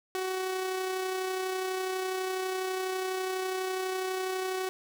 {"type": "tone with amplitude modulation", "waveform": "sawtooth", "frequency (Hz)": 374.5, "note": "F#4", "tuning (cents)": 21, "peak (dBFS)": -25, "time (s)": [0.15, 4.69], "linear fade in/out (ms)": 0, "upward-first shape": "sine", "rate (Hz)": 32.1, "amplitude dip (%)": 30, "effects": []}